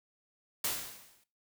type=noise with exponential decay; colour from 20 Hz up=white; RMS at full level=-30 dBFS; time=0.64-1.24 s; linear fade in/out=5 ms; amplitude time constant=130 ms; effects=noise-tail reverb RT60 0.3 s tail -17 dB re dry